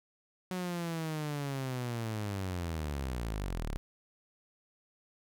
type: linear sweep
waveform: sawtooth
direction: down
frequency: 185 to 32.7 Hz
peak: -30 dBFS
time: 0.51-3.77 s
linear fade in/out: 0 ms
effects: none